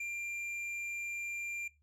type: tone with tanh clipping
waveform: triangle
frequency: 2382 Hz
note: D7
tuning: 24 cents sharp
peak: -38 dBFS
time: 0-1.68 s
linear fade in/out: 5 ms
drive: 11 dB
effects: noise-tail reverb RT60 0.2 s tail -18 dB re dry + added 74 Hz sine -68 dBFS peak until 1.82 s